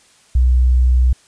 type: tone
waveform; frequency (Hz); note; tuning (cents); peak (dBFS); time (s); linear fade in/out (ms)
sine; 62.5; B1; +21; -9; 0.35-1.13; 5
effects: white hiss -51 dBFS RMS until 1.27 s + resampled to 22050 Hz